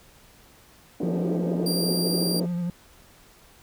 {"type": "band-pass noise", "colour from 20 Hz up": "pink", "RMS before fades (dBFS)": -29, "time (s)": [1, 2.46], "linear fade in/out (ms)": 5, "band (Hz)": [280, 490], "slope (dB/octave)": 24}
{"type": "tone with vibrato", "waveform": "triangle", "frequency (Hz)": 174.61, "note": "F3", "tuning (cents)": 0, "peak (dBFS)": -23, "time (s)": [1.03, 2.7], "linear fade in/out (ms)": 2, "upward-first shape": "triangle", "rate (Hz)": 11, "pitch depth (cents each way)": 40}
{"type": "tone", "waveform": "sawtooth", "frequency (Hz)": 4741, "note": "D8", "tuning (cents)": 16, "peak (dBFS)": -24, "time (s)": [1.66, 2.4], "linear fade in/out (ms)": 5}
{"effects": ["pink hiss -54 dBFS RMS until 3.62 s"]}